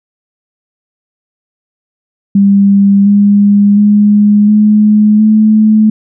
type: tone with pitch steps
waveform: sine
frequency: 199 / 203.1 / 207.2 / 211.4 / 215.8 Hz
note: G3 / G#3 / G#3 / G#3 / A3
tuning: +26 / -38 / -4 / +31 / -33 cents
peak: -3 dBFS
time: 2.35-5.9 s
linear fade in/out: 5 ms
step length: 710 ms
effects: none